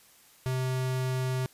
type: tone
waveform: square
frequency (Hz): 129.2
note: C3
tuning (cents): -21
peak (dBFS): -28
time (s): 0.46-1.46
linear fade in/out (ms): 0
effects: white hiss -58 dBFS RMS until 1.53 s + resampled to 32000 Hz